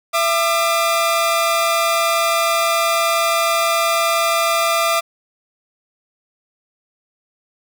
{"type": "tone pair together", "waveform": "sawtooth", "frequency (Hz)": [669, 1199], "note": ["E5", "D6"], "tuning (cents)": [25, 36], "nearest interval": "minor seventh", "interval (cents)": 1011, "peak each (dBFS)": -14, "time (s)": [0.13, 5.01], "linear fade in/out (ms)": 20, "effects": []}